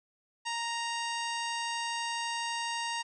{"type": "harmonic tone with a mistuned harmonic", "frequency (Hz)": 932, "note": "A#5", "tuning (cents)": -1, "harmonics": [1, 2, 3, 4, 5, 6, 7, 8, 9, 10], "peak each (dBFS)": [-35, -39, -39, -44, -43, -45, -47, -53, -48, -55], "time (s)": [0.45, 3.03], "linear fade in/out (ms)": 20, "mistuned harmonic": 8, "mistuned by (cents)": 61, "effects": []}